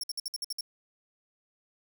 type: tone bursts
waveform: sawtooth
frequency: 5470 Hz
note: F8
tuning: 37 cents flat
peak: -29 dBFS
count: 8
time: 0.01-0.609 s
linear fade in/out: 2 ms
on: 25 ms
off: 57 ms
effects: none